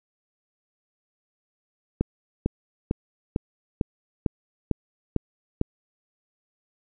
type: click train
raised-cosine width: 3 ms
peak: -9 dBFS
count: 9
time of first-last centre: 2.01-5.614 s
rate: 2.22 Hz
effects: none